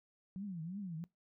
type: tone with vibrato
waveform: sine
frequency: 180.6 Hz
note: F#3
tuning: 42 cents flat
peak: -40 dBFS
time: 0.36-1.04 s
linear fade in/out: 0 ms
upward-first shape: triangle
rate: 2.9 Hz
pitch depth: 270 cents each way
effects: noise-tail reverb RT60 0.2 s tail -23 dB re dry